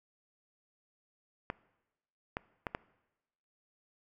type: clicks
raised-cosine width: 0.5 ms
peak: -19 dBFS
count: 4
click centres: 1.501 / 2.369 / 2.668 / 2.749 s
effects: noise-tail reverb RT60 1.0 s tail -21 dB re dry